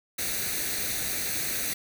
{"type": "noise with comb filter", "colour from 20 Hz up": "white", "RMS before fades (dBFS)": -30, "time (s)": [0.18, 1.74], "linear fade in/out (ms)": 10, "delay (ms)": 0.48, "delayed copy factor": 0.65, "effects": []}